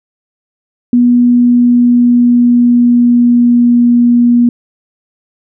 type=tone with pitch glide; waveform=sine; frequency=243.1 to 240 Hz; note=B3 to B3; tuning=-27 to -49 cents; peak=-4 dBFS; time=0.93-4.49 s; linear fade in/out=2 ms; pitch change=-22 cents; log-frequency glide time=1.25-3.89 s; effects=none